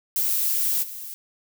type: noise with level steps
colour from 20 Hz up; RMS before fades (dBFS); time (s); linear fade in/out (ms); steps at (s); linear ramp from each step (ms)
violet; -23 / -36; 0.16-1.14; 0; 0.82; 20
effects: none